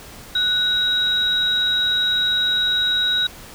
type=tone pair together; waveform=sine; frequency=1480 / 3830 Hz; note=F#6 / A#7; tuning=0 / +46 cents; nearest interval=octave + major third; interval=1646 cents; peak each=-24 / -17 dBFS; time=0.35-3.27 s; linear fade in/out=5 ms; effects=pink hiss -40 dBFS RMS until 3.54 s